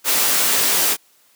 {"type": "noise with comb filter", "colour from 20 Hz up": "white", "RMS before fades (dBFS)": -17, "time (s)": [0.04, 0.97], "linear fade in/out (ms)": 50, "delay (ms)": 17, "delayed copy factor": 0.7, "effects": ["white hiss -56 dBFS RMS until 1.35 s", "high-pass 200 Hz 12 dB/octave"]}